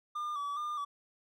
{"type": "tone with vibrato", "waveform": "triangle", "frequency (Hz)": 1174.7, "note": "D6", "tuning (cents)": 0, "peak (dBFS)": -32, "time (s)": [0.15, 0.85], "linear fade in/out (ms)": 10, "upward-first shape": "square", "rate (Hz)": 2.4, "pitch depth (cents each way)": 43, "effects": []}